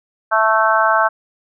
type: harmonic tone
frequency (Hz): 220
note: A3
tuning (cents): 0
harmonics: 3 / 4 / 5 / 6 / 7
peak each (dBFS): -18 / -18 / -18 / -18 / -18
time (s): 0.31-1.09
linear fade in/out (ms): 20
effects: none